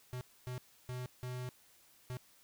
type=tone bursts at uneven times; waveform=square; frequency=125.7 Hz; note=B2; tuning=31 cents sharp; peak=-40 dBFS; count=5; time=0.13-0.21 / 0.47-0.58 / 0.89-1.06 / 1.23-1.49 / 2.1-2.17 s; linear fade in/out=0 ms; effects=white hiss -65 dBFS RMS until 2.43 s